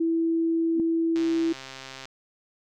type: tone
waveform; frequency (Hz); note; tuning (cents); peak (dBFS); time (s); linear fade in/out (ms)
sine; 329.6; E4; 0; -21; 0-1.53; 10
type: tone with exponential growth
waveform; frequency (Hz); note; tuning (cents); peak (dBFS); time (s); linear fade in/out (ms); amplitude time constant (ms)
sine; 262.4; C4; +5; -24; 0.71-0.8; 1; 18
type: click train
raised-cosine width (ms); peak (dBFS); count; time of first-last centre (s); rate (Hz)
0.2; -22; 120; 1.16-2.055; 133
effects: none